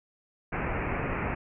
pink low-pass noise, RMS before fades -31 dBFS, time 0.52-1.35 s, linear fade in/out 10 ms, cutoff 2600 Hz, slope 96 dB/octave, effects none

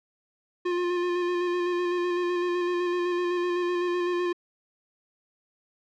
square tone with vibrato, 353.5 Hz, F4, 21 cents sharp, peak -25 dBFS, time 0.65-4.33 s, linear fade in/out 10 ms, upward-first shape square, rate 7.9 Hz, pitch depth 18 cents each way, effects low-pass 3000 Hz 12 dB/octave

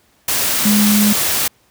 sine tone in noise, 208.4 Hz, G#3, 6 cents sharp, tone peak -11 dBFS, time 0.65-1.13 s, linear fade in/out 5 ms, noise white, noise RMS -17 dBFS, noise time 0.28-1.48 s, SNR +3 dB, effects pink hiss -56 dBFS RMS until 1.7 s + high-pass 60 Hz 12 dB/octave

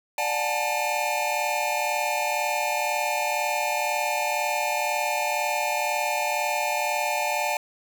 square tone cluster, 592 / 729 / 847 / 889 / 2409 Hz, D5 / F#5 / G#5 / A5 / D7, +14 / -26 / +34 / +18 / +43 cents, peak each -31 dBFS, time 0.18-7.57 s, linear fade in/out 2 ms, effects none

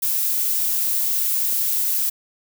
violet noise, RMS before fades -21 dBFS, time 0.02-2.1 s, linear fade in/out 10 ms, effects none

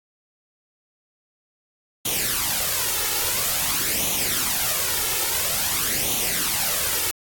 white noise with flanger, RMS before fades -23 dBFS, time 2.05-7.11 s, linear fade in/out 5 ms, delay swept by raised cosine 0.3 to 2.3 ms, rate 0.49 Hz, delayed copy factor +0.6, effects AAC 64 kbps

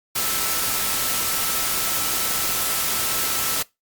sine tone in noise, 1318.5 Hz, E6, in tune, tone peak -34 dBFS, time 0.15-3.63 s, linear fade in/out 10 ms, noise white, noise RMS -23 dBFS, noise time 0.15-3.63 s, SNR -14 dB, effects noise-tail reverb RT60 0.2 s tail -22 dB re dry + Opus 48 kbps

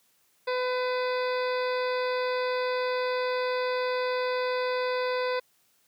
harmonic tone with a mistuned harmonic, 503 Hz, B4, 32 cents sharp, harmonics 1 / 2 / 3 / 4 / 5 / 7 / 8 / 9 / 10, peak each -27 / -33 / -37 / -39 / -41 / -44 / -45 / -46 / -47 dBFS, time 0.47-5.4 s, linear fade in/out 10 ms, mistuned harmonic 10, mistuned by -52 cents, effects white hiss -67 dBFS RMS until 5.87 s + high-pass 80 Hz 12 dB/octave

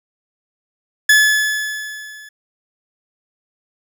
40% pulse tone with level ramp, 1717 Hz, A6, 43 cents flat, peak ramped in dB -6 to -36 dBFS, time 1.09-2.29 s, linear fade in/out 5 ms, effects none

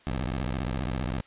15% pulse tone with vibrato, 63 Hz, B1, 35 cents sharp, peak -22 dBFS, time 0.07-1.21 s, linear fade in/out 0 ms, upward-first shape square, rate 15 Hz, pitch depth 250 cents each way, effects white hiss -57 dBFS RMS until 1.26 s + resampled to 8000 Hz

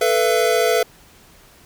square chord, A suspended second, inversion none, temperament equal with one note detuned, 440 / 493.9 / 674.7 Hz, A4 / B4 / E5, 0 / 0 / +40 cents, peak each -20 dBFS, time 0.01-0.83 s, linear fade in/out 5 ms, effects pink hiss -49 dBFS RMS until 1.65 s

